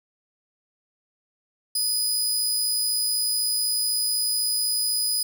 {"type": "tone", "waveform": "20% pulse", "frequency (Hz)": 4978, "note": "D#8", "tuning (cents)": 0, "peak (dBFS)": -16, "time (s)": [1.75, 5.23], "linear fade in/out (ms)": 5, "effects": []}